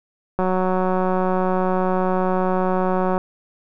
click train, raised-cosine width 1 ms, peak -8 dBFS, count 517, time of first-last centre 0.39-3.179 s, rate 185 Hz, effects none

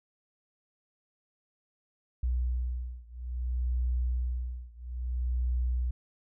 sine beating tone pair, 61.3 / 61.9 Hz, B1 / B1, -12 / +5 cents, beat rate 0.6 Hz, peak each -31 / -32 dBFS, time 2.23-5.91 s, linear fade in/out 5 ms, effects none

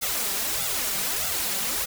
white noise with flanger, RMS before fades -27 dBFS, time 0.01-1.86 s, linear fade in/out 20 ms, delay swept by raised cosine 1.4 to 5.2 ms, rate 1.6 Hz, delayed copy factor +1, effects none

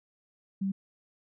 sine tone, 194.1 Hz, G3, 17 cents flat, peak -27 dBFS, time 0.61-0.72 s, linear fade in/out 10 ms, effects none

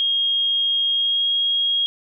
sine tone with pitch glide, 3253 to 3274 Hz, G#7 to G#7, -37 to -25 cents, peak -17 dBFS, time 0-1.86 s, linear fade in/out 0 ms, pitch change +12 cents, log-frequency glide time 0.91-1.27 s, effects none

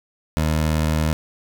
20% pulse tone, 78 Hz, D#2, 5 cents sharp, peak -13 dBFS, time 0.37-1.13 s, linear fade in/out 0 ms, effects none

